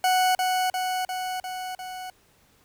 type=tone with echo; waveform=40% pulse; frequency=740 Hz; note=F#5; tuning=in tune; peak=-18 dBFS; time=0.04-0.35 s; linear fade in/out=2 ms; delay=350 ms; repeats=5; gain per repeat=-3 dB; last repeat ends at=2.1 s; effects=pink hiss -61 dBFS RMS until 2.64 s